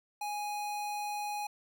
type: tone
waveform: square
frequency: 830 Hz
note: G#5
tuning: 1 cent flat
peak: -35 dBFS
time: 0.21-1.47 s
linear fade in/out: 5 ms
effects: none